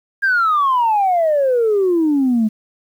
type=exponential sweep; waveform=sine; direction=down; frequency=1630 to 211 Hz; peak=-11 dBFS; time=0.22-2.49 s; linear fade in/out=20 ms; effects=tanh soft clip ceiling -9 dBFS + 8-bit